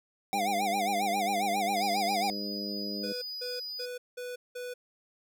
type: harmonic tone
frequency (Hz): 102.2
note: G#2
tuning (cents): -27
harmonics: 2 / 3 / 4 / 5 / 6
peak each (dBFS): -37 / -41 / -43 / -45 / -47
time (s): 0.33-3.13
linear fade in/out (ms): 10
type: tone with vibrato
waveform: square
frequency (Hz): 745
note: F#5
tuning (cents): +12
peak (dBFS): -28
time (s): 0.33-2.3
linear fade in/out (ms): 0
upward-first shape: sine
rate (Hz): 7.4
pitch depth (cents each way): 150
type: tone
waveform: triangle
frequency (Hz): 4948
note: D#8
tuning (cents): -10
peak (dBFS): -35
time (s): 1.76-3.86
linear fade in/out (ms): 10
type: tone bursts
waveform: square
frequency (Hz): 493.9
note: B4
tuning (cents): 0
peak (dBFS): -37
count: 5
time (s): 3.03-4.74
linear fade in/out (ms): 10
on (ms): 190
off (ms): 190
effects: none